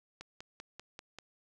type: click train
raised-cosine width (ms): 0.2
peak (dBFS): -28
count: 6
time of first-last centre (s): 0.21-1.187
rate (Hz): 5.12
effects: none